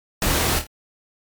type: noise with echo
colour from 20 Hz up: pink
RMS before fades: -21 dBFS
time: 0.22-0.59 s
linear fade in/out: 2 ms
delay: 26 ms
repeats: 3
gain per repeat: -7 dB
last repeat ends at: 0.668 s
effects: MP3 96 kbps